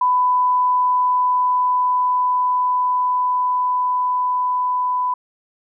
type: tone with level ramp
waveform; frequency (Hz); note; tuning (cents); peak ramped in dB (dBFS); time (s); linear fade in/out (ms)
sine; 998; B5; +18; -13 to -17; 0.01-5.14; 5
effects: none